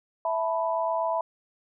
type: chord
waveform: sine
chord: E suspended fourth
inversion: none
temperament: equal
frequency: 659.3 / 880 / 987.8 Hz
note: E5 / A5 / B5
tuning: 0 / 0 / 0 cents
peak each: -27 / -32 / -28 dBFS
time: 0.25-1.21 s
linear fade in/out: 2 ms
effects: none